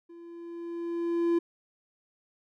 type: tone with level ramp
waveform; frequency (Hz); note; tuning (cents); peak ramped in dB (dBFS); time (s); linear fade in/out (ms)
triangle; 340; F4; -46; -44 to -19; 0.09-1.39; 10
effects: none